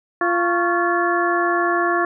harmonic tone with a mistuned harmonic, 346.2 Hz, F4, 15 cents flat, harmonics 1 / 2 / 3 / 4 / 5, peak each -21 / -23 / -22 / -26 / -23 dBFS, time 0.21-2.05 s, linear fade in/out 2 ms, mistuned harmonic 3, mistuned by +110 cents, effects none

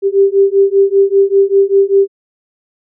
sine beating tone pair, 391.4 / 396.5 Hz, G4 / G4, -3 / +20 cents, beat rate 5.1 Hz, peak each -10 dBFS, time 0.02-2.08 s, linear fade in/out 50 ms, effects none

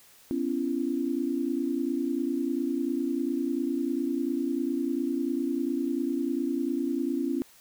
sine tone cluster, 250.9 / 280.9 / 338 Hz, B3 / C#4 / E4, +28 / +23 / +43 cents, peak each -31 / -29 / -31 dBFS, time 0.31-7.42 s, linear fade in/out 0 ms, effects white hiss -56 dBFS RMS until 7.6 s

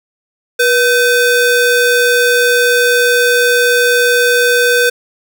square ring-modulated tone, 1009 Hz, B5, 37 cents sharp, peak -6 dBFS, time 0.59-4.9 s, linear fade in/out 10 ms, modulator 524 Hz, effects none

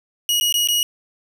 sawtooth tone with dropouts, 2900 Hz, F#7, 35 cents flat, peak -13 dBFS, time 0.29-0.83 s, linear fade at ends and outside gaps 1 ms, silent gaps 0.4-0.41 / 0.525-0.541 / 0.674-0.686 s, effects none

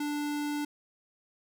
square tone, 293.7 Hz, D4, in tune, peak -31 dBFS, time 0-0.65 s, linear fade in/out 5 ms, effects none

